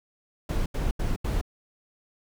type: noise bursts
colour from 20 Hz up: brown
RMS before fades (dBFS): -26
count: 4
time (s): 0.49-1.413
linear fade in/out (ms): 5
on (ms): 170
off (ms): 81
effects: none